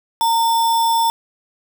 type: tone with sample-and-hold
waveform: sine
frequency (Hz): 916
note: A#5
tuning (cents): -31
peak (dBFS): -13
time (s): 0.21-1.1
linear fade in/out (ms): 0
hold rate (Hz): 4410
effects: none